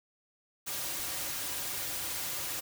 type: noise with comb filter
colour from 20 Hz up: white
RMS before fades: -36 dBFS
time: 0.66-2.61 s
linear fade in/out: 20 ms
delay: 4.6 ms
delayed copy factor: -0.55
effects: none